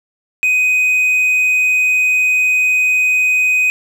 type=tone; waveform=triangle; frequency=2504 Hz; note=D#7; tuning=10 cents sharp; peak=-9 dBFS; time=0.43-3.7 s; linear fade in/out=0 ms; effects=none